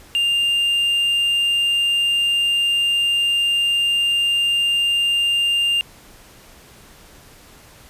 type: tone with quantisation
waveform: triangle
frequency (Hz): 2800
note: F7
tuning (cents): +4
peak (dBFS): -14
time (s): 0.15-5.81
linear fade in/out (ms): 0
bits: 7
effects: pink hiss -46 dBFS RMS until 7.89 s + resampled to 32000 Hz